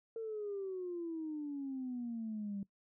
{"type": "exponential sweep", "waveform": "sine", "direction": "down", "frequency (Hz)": [456.5, 195.7], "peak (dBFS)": -37, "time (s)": [0.16, 2.63], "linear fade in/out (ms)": 2, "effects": ["noise-tail reverb RT60 0.1 s tail -21 dB re dry", "tanh soft clip ceiling -33 dBFS"]}